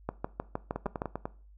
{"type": "two click trains", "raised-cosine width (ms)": 1, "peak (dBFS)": [-19, -17], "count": [6, 7], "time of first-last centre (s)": [[0.76, 1.255], [0.09, 1.019]], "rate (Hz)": [10.1, 6.46], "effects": ["noise-tail reverb RT60 0.4 s tail -19 dB re dry", "added 50 Hz sine -52 dBFS peak until 1.57 s"]}